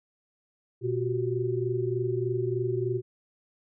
sine tone cluster, 121.4 / 359.9 / 383.2 Hz, B2 / F#4 / G4, -29 / -48 / -39 cents, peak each -30 dBFS, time 0.81-3.02 s, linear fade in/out 50 ms, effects none

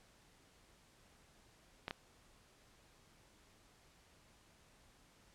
clicks, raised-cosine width 0.3 ms, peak -24 dBFS, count 2, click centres 1.881 / 1.909 s, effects pink hiss -67 dBFS RMS until 5.34 s + low-pass 10000 Hz 12 dB/octave

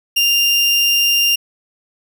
30% pulse tone, 2794 Hz, F7, in tune, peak -9 dBFS, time 0.16-1.36 s, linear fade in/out 10 ms, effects none

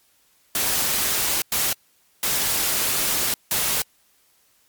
white noise bursts at uneven times, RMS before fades -22 dBFS, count 4, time 0.55-1.42 / 1.52-1.73 / 2.23-3.34 / 3.51-3.82 s, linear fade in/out 2 ms, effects white hiss -61 dBFS RMS until 4.68 s + MP3 96 kbps

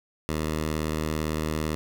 10% pulse tone, 77.78 Hz, D#2, in tune, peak -18 dBFS, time 0.29-1.75 s, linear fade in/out 0 ms, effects none

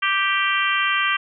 harmonic tone, 392 Hz, G4, in tune, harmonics 3 / 4 / 5 / 6 / 7 / 8, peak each -23 / -24 / -25 / -26 / -26 / -27 dBFS, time 0.02-1.17 s, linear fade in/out 10 ms, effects none

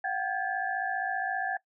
sine tone cluster, 710 / 765 / 1614 / 1718 Hz, F5 / G5 / G#6 / A6, +28 / -42 / -50 / -42 cents, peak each -37 / -32 / -36 / -32 dBFS, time 0.04-1.57 s, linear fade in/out 5 ms, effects noise-tail reverb RT60 0.1 s tail -20 dB re dry

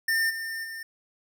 square tone with level steps, 1805 Hz, A6, 44 cents sharp, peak -23 / -32 / -36 dBFS, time 0.08-0.83 s, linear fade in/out 5 ms, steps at 0.29 / 0.63 s, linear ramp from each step 20 ms, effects none

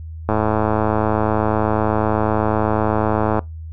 click train, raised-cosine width 1 ms, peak -4 dBFS, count 336, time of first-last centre 0.29-3.392 s, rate 108 Hz, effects noise-tail reverb RT60 0.2 s tail -24 dB re dry + added 80 Hz sine -29 dBFS peak until 3.72 s

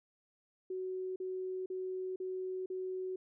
sine tone bursts, 372.5 Hz, F#4, 12 cents sharp, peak -36 dBFS, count 5, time 0.7-3.16 s, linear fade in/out 5 ms, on 460 ms, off 40 ms, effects none

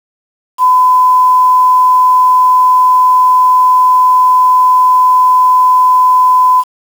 sine tone with quantisation, 1009 Hz, B5, 37 cents sharp, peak -4 dBFS, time 0.58-6.64 s, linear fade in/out 50 ms, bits 5, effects none

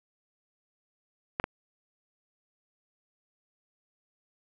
clicks, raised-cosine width 0.5 ms, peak -13 dBFS, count 2, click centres 1.399 / 1.441 s, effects none

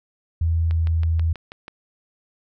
sine tone with pitch glide, 82.41 to 81.79 Hz, E2 to E2, 0 to -13 cents, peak -17 dBFS, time 0.41-1.33 s, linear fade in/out 5 ms, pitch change -13 cents, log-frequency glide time 0.68-0.77 s
click train, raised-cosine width 0.3 ms, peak -21 dBFS, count 7, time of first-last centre 0.71-1.681 s, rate 6.18 Hz
effects none

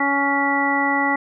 harmonic tone, 280 Hz, C#4, 18 cents sharp, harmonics 1 / 2 / 3 / 4 / 5 / 7, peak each -23 / -30 / -22 / -26 / -29 / -21 dBFS, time 0-1.16 s, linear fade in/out 5 ms, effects none

